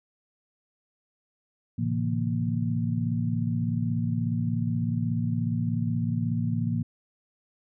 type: tone cluster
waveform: sine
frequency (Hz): 111.8 / 131.8 / 145.9 / 168.4 / 233.4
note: A2 / C3 / D3 / E3 / A#3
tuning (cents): +28 / +13 / -11 / +37 / +2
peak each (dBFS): -28 / -34 / -37 / -30 / -30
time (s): 1.78-6.83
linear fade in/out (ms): 10
effects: none